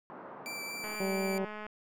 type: band-pass noise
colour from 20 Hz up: white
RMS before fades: -47 dBFS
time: 0.1-0.96 s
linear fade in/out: 0 ms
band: 160 to 1200 Hz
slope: 24 dB/octave
type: tone with vibrato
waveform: sawtooth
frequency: 2335 Hz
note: D7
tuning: 11 cents flat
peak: -35 dBFS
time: 0.46-1.38 s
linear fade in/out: 0 ms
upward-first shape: sine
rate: 4.3 Hz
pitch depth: 8 cents each way
type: click train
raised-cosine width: 0.5 ms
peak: -28 dBFS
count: 176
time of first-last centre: 0.84-1.665 s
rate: 212 Hz
type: harmonic tone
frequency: 192.8 Hz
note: G3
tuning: 28 cents flat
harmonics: 1 / 2 / 3 / 4 / 5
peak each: -34 / -34 / -37 / -43 / -48 dBFS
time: 1-1.45 s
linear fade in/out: 5 ms
effects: none